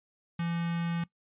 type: tone with notch filter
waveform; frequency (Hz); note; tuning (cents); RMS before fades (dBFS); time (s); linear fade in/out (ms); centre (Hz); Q
square; 169.3; E3; +46; -31; 0.39-1.04; 5; 550; 0.96
effects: noise-tail reverb RT60 0.1 s tail -19 dB re dry + resampled to 8000 Hz